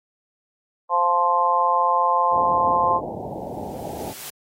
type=harmonic tone; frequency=174.61 Hz; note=F3; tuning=in tune; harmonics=3 / 4 / 5 / 6; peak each=-26 / -25 / -21 / -19 dBFS; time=0.89-3.01 s; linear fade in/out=50 ms
type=low-pass noise; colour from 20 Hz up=white; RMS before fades=-31 dBFS; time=2.3-4.14 s; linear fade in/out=50 ms; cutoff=880 Hz; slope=96 dB/octave
type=noise with exponential growth; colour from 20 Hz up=white; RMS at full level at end=-34 dBFS; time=2.96-4.3 s; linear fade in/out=5 ms; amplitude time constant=290 ms
effects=high-pass 80 Hz 12 dB/octave + AAC 48 kbps